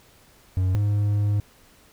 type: tone pair in turn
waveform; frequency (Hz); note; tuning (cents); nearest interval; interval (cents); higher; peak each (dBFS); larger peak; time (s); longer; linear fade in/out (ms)
triangle; 93 / 103.09; F#2 / G#2; +9 / -12; major second; 179; second; -17 / -17; neither; 0.57-0.75 / 0.75-1.4; second; 0
effects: pink hiss -55 dBFS RMS until 1.92 s